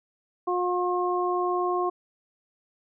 harmonic tone, 358.4 Hz, F4, 45 cents sharp, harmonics 1 / 2 / 3, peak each -26 / -29 / -28 dBFS, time 0.47-1.9 s, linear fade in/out 10 ms, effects none

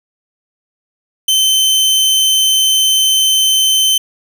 sawtooth tone, 3081 Hz, G7, 31 cents flat, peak -6 dBFS, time 1.28-3.98 s, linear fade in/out 5 ms, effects none

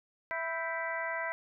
harmonic tone with a mistuned harmonic, 330 Hz, E4, 2 cents sharp, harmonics 2 / 3 / 4 / 5 / 6 / 7, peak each -38 / -39 / -45 / -39 / -37 / -48 dBFS, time 0.31-1.32 s, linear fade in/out 0 ms, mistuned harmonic 5, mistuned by -87 cents, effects none

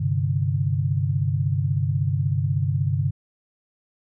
sine chord, G suspended fourth, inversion none, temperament just, 98 / 130.67 / 147 Hz, G2 / C3 / D3, 0 / -2 / +2 cents, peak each -24 dBFS, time 0-3.11 s, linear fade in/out 10 ms, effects none

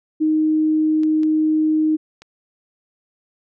sine tone, 311.1 Hz, D#4, in tune, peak -14 dBFS, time 0.2-1.97 s, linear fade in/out 20 ms
clicks, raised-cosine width 0.2 ms, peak -24 dBFS, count 3, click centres 1.034 / 1.233 / 2.22 s
effects none

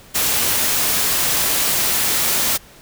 white noise, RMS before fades -18 dBFS, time 0.14-2.58 s, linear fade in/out 20 ms, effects pink hiss -45 dBFS RMS until 2.81 s

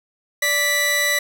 sawtooth tone pair together, 585.1 / 1970 Hz, D5 / B6, -7 / -5 cents, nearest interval octave + major sixth, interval 2102 cents, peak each -22 / -14 dBFS, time 0.42-1.19 s, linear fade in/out 5 ms, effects none

